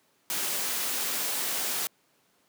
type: noise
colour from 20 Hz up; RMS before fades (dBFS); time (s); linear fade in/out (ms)
white; -30; 0.3-1.87; 0
effects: pink hiss -67 dBFS RMS until 2.48 s + high-pass 200 Hz 12 dB/octave